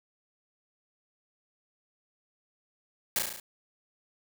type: noise with echo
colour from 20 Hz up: white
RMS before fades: -27 dBFS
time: 3.16-3.19 s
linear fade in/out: 2 ms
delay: 35 ms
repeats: 6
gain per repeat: -3 dB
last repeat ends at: 3.4 s
effects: none